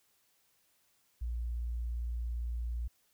sine tone, 58.8 Hz, A#1, 16 cents sharp, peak -33 dBFS, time 1.21-2.88 s, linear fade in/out 10 ms, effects white hiss -72 dBFS RMS until 3.13 s

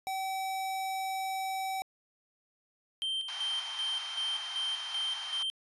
square tone, 766 Hz, G5, 40 cents flat, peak -33 dBFS, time 0.07-1.82 s, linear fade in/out 0 ms
triangle tone with tremolo, 3136 Hz, G7, in tune, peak -29 dBFS, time 3.02-5.5 s, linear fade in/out 0 ms, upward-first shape square, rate 2.6 Hz, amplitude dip 55%
pink band-pass noise, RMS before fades -45 dBFS, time 3.28-5.43 s, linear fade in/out 5 ms, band 770 to 6200 Hz, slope 48 dB/octave
effects resampled to 32000 Hz

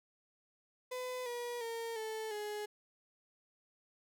35% pulse tone with pitch steps, 504 / 481.2 / 459.5 / 438.8 / 418.9 Hz, B4 / B4 / A#4 / A4 / G#4, +35 / -45 / -25 / -5 / +15 cents, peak -37 dBFS, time 0.91-2.66 s, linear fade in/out 10 ms, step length 350 ms, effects none

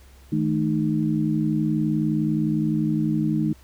sine tone cluster, 156.7 / 216.2 / 307.9 Hz, D#3 / A3 / D#4, +13 / -30 / -18 cents, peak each -24 dBFS, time 0.32-3.53 s, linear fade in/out 5 ms, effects added 66 Hz sine -47 dBFS peak until 3.63 s + pink hiss -55 dBFS RMS until 3.63 s

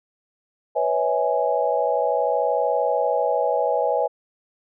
sine chord, C# minor seventh, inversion third, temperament equal with one note detuned, 493.9 / 554.4 / 647.2 / 830.6 Hz, B4 / C#5 / E5 / G#5, 0 / 0 / -32 / 0 cents, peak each -24 dBFS, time 0.75-4.08 s, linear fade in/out 20 ms, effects none

